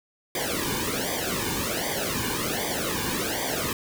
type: noise with flanger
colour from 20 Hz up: pink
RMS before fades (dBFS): -28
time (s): 0.35-3.73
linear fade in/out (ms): 2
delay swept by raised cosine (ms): 0.73 to 1.55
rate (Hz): 1.3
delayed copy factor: -1
effects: none